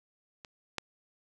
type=clicks; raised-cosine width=0.2 ms; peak=-28 / -15 dBFS; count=2; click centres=0.448 / 0.783 s; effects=none